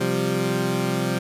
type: chord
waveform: 20% pulse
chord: C suspended fourth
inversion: none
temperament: equal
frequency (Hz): 130.81 / 174.61 / 196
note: C3 / F3 / G3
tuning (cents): 0 / 0 / 0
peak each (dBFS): -21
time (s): 0-1.19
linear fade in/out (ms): 10
effects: resampled to 32000 Hz